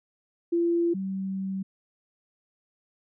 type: tone pair in turn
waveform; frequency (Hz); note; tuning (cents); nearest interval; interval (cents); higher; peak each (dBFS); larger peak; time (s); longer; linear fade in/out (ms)
sine; 341 / 192; F4 / G3; -41 / -36; minor seventh; 995; first; -21 / -28; first; 0.52-0.94 / 0.94-1.63; second; 10
effects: none